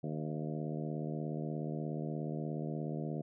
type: harmonic tone with a mistuned harmonic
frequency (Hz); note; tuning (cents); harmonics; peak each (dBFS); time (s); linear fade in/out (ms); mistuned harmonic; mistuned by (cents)
76.8; D#2; -22; 2 / 3 / 4 / 5 / 6 / 7 / 8 / 9; -38 / -42 / -44 / -46 / -48 / -49 / -50 / -51; 0.03-3.22; 10; 8; +38
effects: none